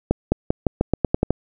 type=accelerating click train; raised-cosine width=2 ms; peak=-3 dBFS; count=10; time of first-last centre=0.11-1.306 s; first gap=210 ms; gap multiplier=0.88; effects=none